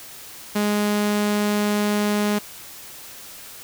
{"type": "tone", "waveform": "sawtooth", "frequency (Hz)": 207.7, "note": "G#3", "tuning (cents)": 0, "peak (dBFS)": -15, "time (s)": [0.55, 2.39], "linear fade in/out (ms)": 10, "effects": ["white hiss -40 dBFS RMS until 3.63 s"]}